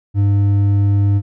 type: tone with hard clipping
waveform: sine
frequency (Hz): 100.5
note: G2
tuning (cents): +44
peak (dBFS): -12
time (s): 0.14-1.22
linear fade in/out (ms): 50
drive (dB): 5
effects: none